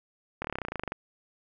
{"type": "slowing click train", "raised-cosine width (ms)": 0.5, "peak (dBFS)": -17, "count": 16, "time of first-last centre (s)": [0.42, 0.921], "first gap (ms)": 25, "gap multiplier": 1.04, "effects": []}